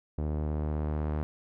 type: tone with low-pass filter sweep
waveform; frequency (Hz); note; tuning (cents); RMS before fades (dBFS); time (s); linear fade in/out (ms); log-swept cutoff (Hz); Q
sawtooth; 75.9; D#2; -42; -31; 0.18-1.23; 0; 590 to 1200; 0.74
effects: none